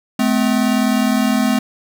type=tone pair together; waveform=square; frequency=215.4 / 254.9 Hz; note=A3 / C4; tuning=-37 / -45 cents; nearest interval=minor third; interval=292 cents; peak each=-17 dBFS; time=0.19-1.59 s; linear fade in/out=5 ms; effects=none